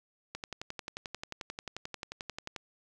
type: click train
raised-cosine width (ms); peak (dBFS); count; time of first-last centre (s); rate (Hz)
0.2; -21; 26; 0.35-2.562; 11.3
effects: none